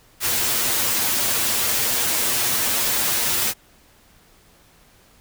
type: noise with comb filter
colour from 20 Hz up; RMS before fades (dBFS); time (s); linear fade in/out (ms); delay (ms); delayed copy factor
white; -21; 0.2-3.54; 50; 8.6; +0.75
effects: pink hiss -54 dBFS RMS until 5.2 s